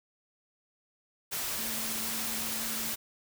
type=tone in noise; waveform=sine; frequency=223.7 Hz; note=A3; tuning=29 cents sharp; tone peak=-43 dBFS; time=1.57-2.93 s; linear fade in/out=20 ms; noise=white; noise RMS=-34 dBFS; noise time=1.31-2.96 s; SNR=-12 dB; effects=none